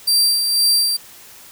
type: tone with tremolo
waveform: sawtooth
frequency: 4707 Hz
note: D8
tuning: 3 cents sharp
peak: -9 dBFS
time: 0.07-0.97 s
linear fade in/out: 10 ms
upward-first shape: sine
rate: 2 Hz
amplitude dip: 45%
effects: white hiss -42 dBFS RMS until 1.51 s